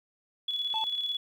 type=tone with tremolo; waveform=sine; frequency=3400 Hz; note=G#7; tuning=40 cents sharp; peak=-27 dBFS; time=0.48-1.17 s; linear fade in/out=5 ms; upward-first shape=square; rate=18 Hz; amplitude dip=45%
type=tone; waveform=triangle; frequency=880 Hz; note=A5; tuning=in tune; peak=-29 dBFS; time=0.74-0.84 s; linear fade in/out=0 ms
effects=10-bit